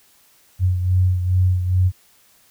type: beating tone pair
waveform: sine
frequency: 91.3 / 93.7 Hz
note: F#2 / F#2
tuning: -23 / +22 cents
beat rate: 2.4 Hz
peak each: -15 / -23 dBFS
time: 0.59-1.92 s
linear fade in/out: 50 ms
effects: white hiss -55 dBFS RMS until 2.5 s